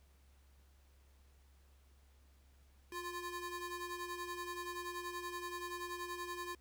25% pulse ring-modulated tone, 698.5 Hz, F5, in tune, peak -35 dBFS, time 2.92-6.55 s, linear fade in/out 2 ms, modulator 344 Hz, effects added 68 Hz sine -63 dBFS peak until 6.6 s + pink hiss -73 dBFS RMS until 6.6 s

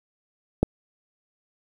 click, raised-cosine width 2 ms, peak -5 dBFS, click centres 0.63 s, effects 7-bit

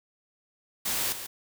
white noise with echo, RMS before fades -29 dBFS, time 0.85-1.13 s, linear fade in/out 10 ms, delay 140 ms, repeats 1, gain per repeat -9 dB, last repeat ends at 1.27 s, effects none

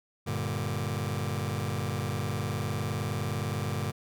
sawtooth chord, G minor, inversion none, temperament just, 98 / 117.6 / 147 Hz, G2 / Bb2 / D3, 0 / +16 / +2 cents, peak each -29 / -30 / -30 dBFS, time 0.26-3.92 s, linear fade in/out 20 ms, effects none

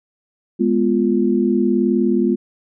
sine chord, F diminished, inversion first, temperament equal, 207.7 / 246.9 / 349.2 Hz, Ab3 / Cb4 / F4, 0 / 0 / 0 cents, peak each -18 dBFS, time 0.59-2.36 s, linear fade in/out 20 ms, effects none

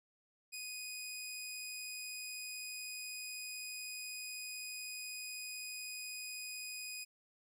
15% pulse tone, 2489 Hz, D#7, in tune, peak -36 dBFS, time 0.52-7.05 s, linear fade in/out 20 ms, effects none

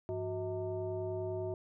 sine tone with frequency modulation, 370 Hz, F#4, in tune, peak -34 dBFS, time 0.09-1.54 s, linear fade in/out 0 ms, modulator 270 Hz, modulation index 1.1, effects none

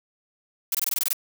blue noise bursts, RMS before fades -24 dBFS, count 9, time 0.72-1.131 s, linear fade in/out 2 ms, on 27 ms, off 21 ms, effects none

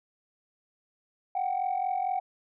sine tone pair together, 732.6 / 777 Hz, F#5 / G5, -17 / -16 cents, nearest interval minor second, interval 101 cents, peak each -28 dBFS, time 1.35-2.2 s, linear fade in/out 5 ms, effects tanh soft clip ceiling -22 dBFS

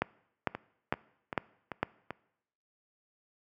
two click trains, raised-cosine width 0.5 ms, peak -12 / -21 dBFS, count 5 / 5, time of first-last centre 0.02-1.83 / 0.55-2.106 s, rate 2.21 / 2.57 Hz, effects noise-tail reverb RT60 0.8 s tail -22 dB re dry + high-pass 100 Hz 12 dB/octave

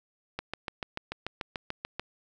click train, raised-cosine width 0.3 ms, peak -17 dBFS, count 12, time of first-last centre 0.39-1.996 s, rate 6.85 Hz, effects none

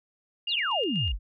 sine tone with tremolo, 2824 Hz, F7, 19 cents sharp, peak -27 dBFS, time 0.47-1.12 s, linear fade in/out 5 ms, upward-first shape square, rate 4.1 Hz, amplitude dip 40%
sine exponential sweep, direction down, 4978 to 38.81 Hz, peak -26 dBFS, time 0.48-1.19 s, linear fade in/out 50 ms
effects none

